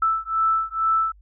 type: beating tone pair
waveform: sine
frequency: 1318.5 / 1320.7 Hz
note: E6 / E6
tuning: 0 / +3 cents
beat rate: 2.2 Hz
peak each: -22 dBFS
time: 0.02-1.12 s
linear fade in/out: 5 ms
effects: added 50 Hz sine -48 dBFS peak until 1.21 s